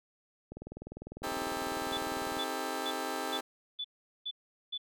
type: click train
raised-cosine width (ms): 2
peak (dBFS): -30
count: 38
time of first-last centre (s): 0.52-2.37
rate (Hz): 20
type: chord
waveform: 15% pulse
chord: A half-diminished seventh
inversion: first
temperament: just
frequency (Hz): 264 / 316.8 / 396 / 440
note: C4 / Eb4 / G4 / A4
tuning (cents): +16 / +31 / +18 / 0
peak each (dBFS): -34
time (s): 1.23-3.41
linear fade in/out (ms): 10
type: tone bursts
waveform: sine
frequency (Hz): 3473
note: A7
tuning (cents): -23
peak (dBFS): -34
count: 7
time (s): 1.92-4.779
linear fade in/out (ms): 10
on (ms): 57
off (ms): 410
effects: none